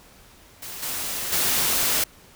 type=noise with level steps; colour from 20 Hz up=white; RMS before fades=-36 / -29 / -22 dBFS; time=0.62-2.04 s; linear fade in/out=5 ms; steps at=0.82 / 1.32 s; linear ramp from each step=10 ms; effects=pink hiss -51 dBFS RMS until 2.35 s